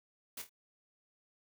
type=noise with echo; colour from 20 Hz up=white; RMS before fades=-43 dBFS; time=0.37-0.42 s; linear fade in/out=5 ms; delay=25 ms; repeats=3; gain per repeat=-8 dB; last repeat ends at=0.495 s; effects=none